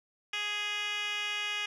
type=tone with band-pass filter; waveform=10% pulse; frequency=415.3 Hz; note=G#4; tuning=in tune; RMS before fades=-34 dBFS; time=0.33-1.66 s; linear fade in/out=5 ms; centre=3000 Hz; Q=2.8; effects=none